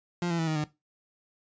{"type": "tone with pitch steps", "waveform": "30% pulse", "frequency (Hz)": [174.9, 168.65, 162.62, 156.81, 151.21], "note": ["F3", "E3", "E3", "D#3", "D#3"], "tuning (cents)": [3, 40, -23, 14, -49], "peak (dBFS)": -24, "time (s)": [0.22, 0.64], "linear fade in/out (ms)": 2, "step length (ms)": 84, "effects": ["noise-tail reverb RT60 0.2 s tail -17 dB re dry", "resampled to 16000 Hz"]}